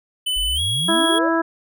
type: tone with pitch glide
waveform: square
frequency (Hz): 3007 to 3317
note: F#7 to G#7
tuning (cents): +27 to -3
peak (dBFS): -20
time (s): 0.26-1.19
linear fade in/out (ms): 10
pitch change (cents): +170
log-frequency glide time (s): 0.55-0.6
type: exponential sweep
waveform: sine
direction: up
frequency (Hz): 39.63 to 622.3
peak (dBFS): -25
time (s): 0.36-1.29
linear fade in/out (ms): 10
type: harmonic tone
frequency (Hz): 329.6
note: E4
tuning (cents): 0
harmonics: 1 / 2 / 3 / 4 / 5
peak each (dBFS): -19 / -23 / -24 / -25 / -25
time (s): 0.88-1.42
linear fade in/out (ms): 10
effects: none